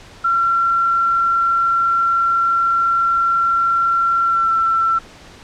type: tone with pitch glide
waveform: sine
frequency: 1363 to 1343.5 Hz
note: F6 to E6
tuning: -43 to +33 cents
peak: -13 dBFS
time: 0.24-4.99 s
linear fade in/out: 10 ms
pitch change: -24 cents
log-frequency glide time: 4.24-4.48 s
effects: pink hiss -41 dBFS RMS until 5.43 s + low-pass 6000 Hz 12 dB/octave